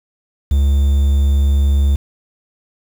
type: tone with quantisation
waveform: triangle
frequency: 69.9 Hz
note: C#2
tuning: 15 cents sharp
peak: -8 dBFS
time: 0.51-1.96 s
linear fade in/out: 5 ms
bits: 6
effects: none